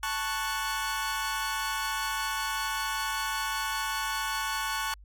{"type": "chord", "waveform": "sawtooth", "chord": "F# minor", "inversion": "first", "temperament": "equal", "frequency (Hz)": [880, 1108.7, 1480], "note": ["A5", "C#6", "F#6"], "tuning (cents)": [0, 0, 0], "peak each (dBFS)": -30, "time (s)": [0.03, 4.94], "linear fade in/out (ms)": 2, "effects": ["added 50 Hz sine -48 dBFS peak until 5.04 s", "AAC 64 kbps"]}